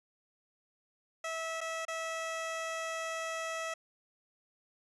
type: tone with dropouts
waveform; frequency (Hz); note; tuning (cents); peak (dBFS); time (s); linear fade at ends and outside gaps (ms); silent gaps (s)
15% pulse; 651; E5; -22; -29; 1.24-3.74; 5; 1.607-1.612 / 1.852-1.881
effects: resampled to 22050 Hz